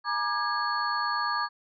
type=tone cluster; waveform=sine; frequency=843 / 952 / 1191 / 1652 / 4389 Hz; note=G#5 / A#5 / D6 / G#6 / C#8; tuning=+26 / +36 / +24 / -10 / -18 cents; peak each=-38 / -32 / -29 / -32 / -35 dBFS; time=0.04-1.49 s; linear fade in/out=50 ms; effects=none